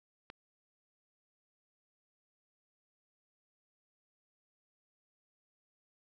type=click; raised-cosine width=0.3 ms; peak=-29 dBFS; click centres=0.301 s; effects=MP3 96 kbps